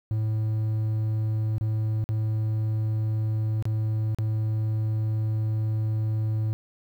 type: tone with dropouts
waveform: triangle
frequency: 109 Hz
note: A2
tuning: 16 cents flat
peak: -21 dBFS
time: 0.11-6.53 s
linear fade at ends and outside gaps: 0 ms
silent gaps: 1.582-1.61 / 2.041-2.09 / 3.625-3.654 / 4.147-4.186 s
effects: 10-bit